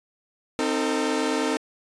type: chord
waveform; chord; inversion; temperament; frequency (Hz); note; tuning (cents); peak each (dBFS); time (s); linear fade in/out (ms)
sawtooth; A diminished; first; equal with one note detuned; 261.6 / 311.1 / 449.2; C4 / Eb4 / A4; 0 / 0 / +36; -23; 0.59-1.57; 0
effects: resampled to 22050 Hz